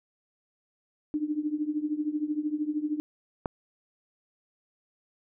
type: tone with tremolo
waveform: sine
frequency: 301.2 Hz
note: D4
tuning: 44 cents sharp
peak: -23 dBFS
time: 1.14-3 s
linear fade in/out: 0 ms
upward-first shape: triangle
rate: 13 Hz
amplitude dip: 90%
type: click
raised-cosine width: 1 ms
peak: -15 dBFS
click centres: 3.458 s
effects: none